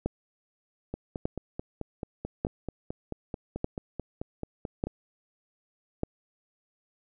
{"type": "two click trains", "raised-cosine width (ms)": 2, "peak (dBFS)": [-20, -14], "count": [19, 6], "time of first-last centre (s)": [[0.94, 4.87], [0.06, 6.034]], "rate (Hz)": [4.58, 0.837], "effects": []}